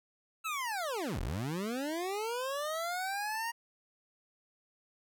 25% pulse linear two-way sweep, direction down then up, 1341 to 34.65 to 942 Hz, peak -30 dBFS, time 0.44-3.52 s, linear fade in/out 20 ms, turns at 1.2 s, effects none

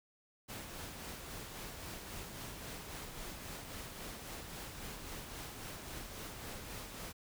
pink noise with tremolo, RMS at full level -45 dBFS, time 0.48-7.13 s, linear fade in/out 20 ms, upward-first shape sine, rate 3.7 Hz, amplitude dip 35%, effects none

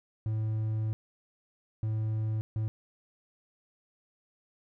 triangle tone bursts at uneven times, 109.2 Hz, A2, 13 cents flat, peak -26 dBFS, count 3, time 0.26-0.93 / 1.83-2.41 / 2.56-2.68 s, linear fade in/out 0 ms, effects none

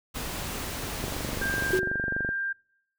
pink noise, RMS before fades -34 dBFS, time 0.14-1.8 s, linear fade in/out 20 ms
click train, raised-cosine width 2 ms, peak -20 dBFS, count 31, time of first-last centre 1.04-2.29 s, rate 24 Hz
sine tone, 1590 Hz, G6, 24 cents sharp, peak -27 dBFS, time 1.41-2.53 s, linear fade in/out 10 ms
sine tone with exponential decay, 372.7 Hz, F#4, 13 cents sharp, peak -18 dBFS, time 1.73-2.03 s, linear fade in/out 5 ms, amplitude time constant 64 ms
effects noise-tail reverb RT60 0.7 s tail -26 dB re dry

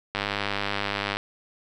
click train, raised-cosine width 0.3 ms, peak -10 dBFS, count 104, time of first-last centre 0.15-1.17 s, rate 101 Hz, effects none

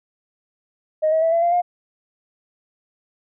sine tone with pitch steps, 622.3 / 638.7 / 655.5 / 672.8 / 690.5 / 708.7 Hz, D#5 / D#5 / E5 / E5 / F5 / F5, 0 / +45 / -10 / +35 / -20 / +25 cents, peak -14 dBFS, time 1.02-1.62 s, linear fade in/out 20 ms, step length 100 ms, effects tanh soft clip ceiling -10 dBFS

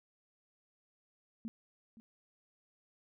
sine tone with echo, 225.2 Hz, A3, 40 cents sharp, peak -38 dBFS, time 1.45-1.48 s, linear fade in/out 0 ms, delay 520 ms, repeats 1, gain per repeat -15 dB, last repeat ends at 2 s, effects none

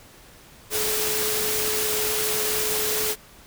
sine tone in noise, 429.1 Hz, A4, 43 cents flat, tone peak -29 dBFS, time 0.7-3.16 s, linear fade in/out 50 ms, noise white, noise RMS -25 dBFS, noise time 0.7-3.16 s, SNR -7 dB, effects pink hiss -49 dBFS RMS until 3.46 s

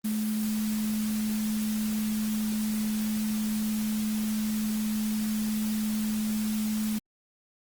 sine tone in noise, 215.3 Hz, A3, 37 cents flat, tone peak -26 dBFS, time 0.04-6.99 s, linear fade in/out 10 ms, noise white, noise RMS -39 dBFS, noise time 0.04-6.99 s, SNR +10 dB, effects Opus 24 kbps

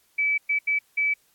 sine tone bursts at uneven times, 2300 Hz, D7, 37 cents flat, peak -20 dBFS, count 4, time 0.18-0.38 / 0.49-0.59 / 0.67-0.79 / 0.97-1.14 s, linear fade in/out 10 ms, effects white hiss -64 dBFS RMS until 1.34 s + AAC 64 kbps

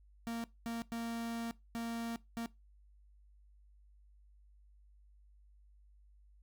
45% pulse tone bursts at uneven times, 231.4 Hz, A#3, 13 cents flat, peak -37 dBFS, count 5, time 0.27-0.44 / 0.66-0.82 / 0.92-1.51 / 1.75-2.16 / 2.37-2.46 s, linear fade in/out 0 ms, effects noise-tail reverb RT60 0.2 s tail -20 dB re dry + added 50 Hz sine -60 dBFS peak until 6.42 s

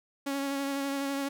sawtooth tone with vibrato, 277.2 Hz, C#4, in tune, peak -26 dBFS, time 0.26-1.29 s, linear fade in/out 10 ms, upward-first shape sine, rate 12 Hz, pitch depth 20 cents each way, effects none

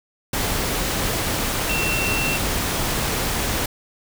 sine tone in noise, 2707 Hz, E7, 45 cents sharp, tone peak -23 dBFS, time 1.69-2.37 s, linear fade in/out 5 ms, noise pink, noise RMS -23 dBFS, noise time 0.33-3.66 s, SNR -3 dB, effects none

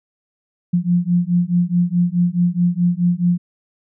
sine beating tone pair, 173.3 / 178 Hz, F3 / F3, -13 / +33 cents, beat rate 4.7 Hz, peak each -17 / -17 dBFS, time 0.73-3.38 s, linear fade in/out 10 ms, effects none

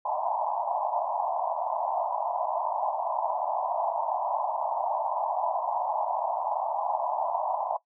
white band-pass noise, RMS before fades -29 dBFS, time 0.05-7.77 s, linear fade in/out 5 ms, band 620 to 1000 Hz, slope 96 dB/octave, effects noise-tail reverb RT60 0.1 s tail -17 dB re dry

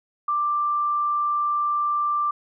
sine tone, 1180 Hz, D6, 8 cents sharp, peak -20 dBFS, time 0.28-2.31 s, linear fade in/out 5 ms, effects none

